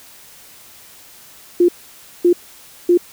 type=tone bursts; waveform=sine; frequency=350.7 Hz; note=F4; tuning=7 cents sharp; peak=-8 dBFS; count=3; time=1.6-2.975 s; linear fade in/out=5 ms; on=85 ms; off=560 ms; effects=white hiss -43 dBFS RMS until 3.12 s